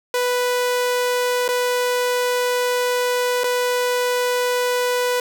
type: tone with dropouts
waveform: sawtooth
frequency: 493.9 Hz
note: B4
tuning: in tune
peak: -14 dBFS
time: 0.14-5.2 s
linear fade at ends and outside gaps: 2 ms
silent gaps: 1.48-1.488 / 3.436-3.441 s
effects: none